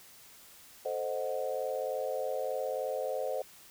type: chord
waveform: sine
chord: A diminished seventh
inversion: none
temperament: equal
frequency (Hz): 440 / 523.3 / 622.3 / 740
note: A4 / C5 / Eb5 / Gb5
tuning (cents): 0 / 0 / 0 / 0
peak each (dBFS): -39 / -34 / -37 / -40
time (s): 0.85-3.42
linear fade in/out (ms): 5
effects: white hiss -55 dBFS RMS until 3.7 s